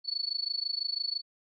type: tone with amplitude modulation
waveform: sine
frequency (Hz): 4435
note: C#8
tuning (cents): 0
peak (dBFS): -26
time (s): 0.04-1.22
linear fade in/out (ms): 50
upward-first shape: sine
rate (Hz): 26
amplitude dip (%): 95
effects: none